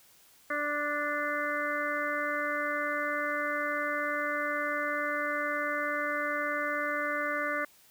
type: harmonic tone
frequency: 293.7 Hz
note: D4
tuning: in tune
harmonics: 1 / 2 / 4 / 5 / 6 / 7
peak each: -40 / -35 / -35 / -35 / -36 / -37 dBFS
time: 0.5-7.65 s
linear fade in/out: 5 ms
effects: white hiss -60 dBFS RMS until 7.9 s